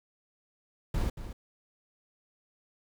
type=noise with echo; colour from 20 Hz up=brown; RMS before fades=-29 dBFS; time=0.94-1.1 s; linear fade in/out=5 ms; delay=230 ms; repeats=1; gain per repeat=-11 dB; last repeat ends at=1.33 s; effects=none